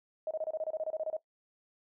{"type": "tone bursts", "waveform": "sine", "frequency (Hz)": 629, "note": "D#5", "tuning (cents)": 19, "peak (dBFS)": -31, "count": 14, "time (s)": [0.27, 1.167], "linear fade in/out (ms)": 2, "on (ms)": 39, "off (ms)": 27, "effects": ["noise-tail reverb RT60 0.1 s tail -17 dB re dry"]}